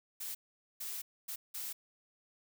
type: noise bursts at uneven times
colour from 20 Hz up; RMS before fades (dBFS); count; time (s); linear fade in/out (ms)
blue; -41; 4; 0.2-0.35 / 0.8-1.02 / 1.28-1.36 / 1.54-1.73; 10
effects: none